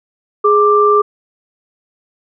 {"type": "tone pair together", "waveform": "sine", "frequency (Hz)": [416.7, 1180], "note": ["G#4", "D6"], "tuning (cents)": [6, 8], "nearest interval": "octave + tritone", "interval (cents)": 1802, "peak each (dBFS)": -10, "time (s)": [0.44, 1.02], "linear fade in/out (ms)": 10, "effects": []}